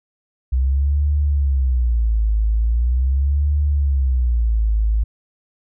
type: tone with vibrato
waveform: sine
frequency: 62.6 Hz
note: B1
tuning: 24 cents sharp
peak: -14 dBFS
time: 0.52-5.04 s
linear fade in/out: 10 ms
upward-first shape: sine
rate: 0.41 Hz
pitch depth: 270 cents each way
effects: none